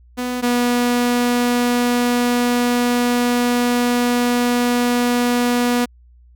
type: tone pair in turn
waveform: sawtooth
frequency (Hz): 247.8 / 243.1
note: B3 / B3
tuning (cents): +6 / -27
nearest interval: unison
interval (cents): 33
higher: first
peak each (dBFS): -17 / -11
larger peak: second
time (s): 0.17-0.42 / 0.42-5.86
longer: second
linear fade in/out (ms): 20
effects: added 60 Hz sine -45 dBFS peak until 6.35 s